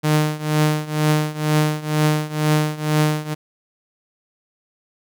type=tone with tremolo; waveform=sawtooth; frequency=152.6 Hz; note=D#3; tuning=33 cents flat; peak=-9 dBFS; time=0.03-3.35 s; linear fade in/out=20 ms; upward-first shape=triangle; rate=2.1 Hz; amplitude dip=90%; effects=none